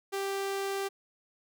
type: tone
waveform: sawtooth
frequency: 392.7 Hz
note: G4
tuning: 3 cents sharp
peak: -27 dBFS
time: 0.12-0.89 s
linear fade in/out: 20 ms
effects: none